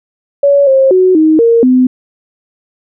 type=tone with pitch steps; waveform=sine; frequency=565 / 534 / 370.6 / 313.9 / 463.1 / 254.4 Hz; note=C#5 / C5 / F#4 / D#4 / A#4 / C4; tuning=+33 / +35 / +3 / +15 / -11 / -48 cents; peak=-4 dBFS; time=0.43-1.87 s; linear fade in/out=5 ms; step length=240 ms; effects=none